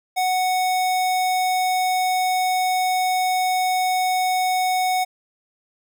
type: tone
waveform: square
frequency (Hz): 740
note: F#5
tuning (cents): 0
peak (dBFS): -19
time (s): 0.16-5.05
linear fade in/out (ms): 20
effects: none